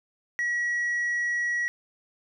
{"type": "tone with tanh clipping", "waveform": "sine", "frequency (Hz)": 1920, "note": "B6", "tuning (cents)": -49, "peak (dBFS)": -25, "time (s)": [0.39, 1.68], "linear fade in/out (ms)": 0, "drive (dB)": 2, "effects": []}